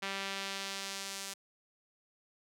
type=tone with band-pass filter sweep; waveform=sawtooth; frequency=195.6 Hz; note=G3; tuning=4 cents flat; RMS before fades=-40 dBFS; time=0.02-1.34 s; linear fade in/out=10 ms; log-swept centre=2600 to 7300 Hz; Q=0.89; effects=none